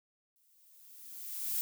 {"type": "noise with exponential growth", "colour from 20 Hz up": "violet", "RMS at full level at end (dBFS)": -32, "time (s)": [0.36, 1.61], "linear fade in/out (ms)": 0, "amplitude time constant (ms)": 270, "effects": []}